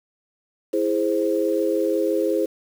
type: chord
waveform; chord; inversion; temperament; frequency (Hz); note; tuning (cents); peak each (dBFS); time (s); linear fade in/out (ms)
sine; E augmented; none; equal; 329.6 / 415.3 / 523.3; E4 / G#4 / B#4; 0 / 0 / 0; -23; 0.73-2.46; 10
effects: 7-bit